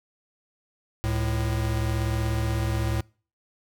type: tone pair together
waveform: square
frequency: 69.51 / 110.4 Hz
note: C#2 / A2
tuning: +5 / +6 cents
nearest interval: minor sixth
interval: 801 cents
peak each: -29 / -26 dBFS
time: 1.04-3.01 s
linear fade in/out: 0 ms
effects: noise-tail reverb RT60 0.4 s tail -25 dB re dry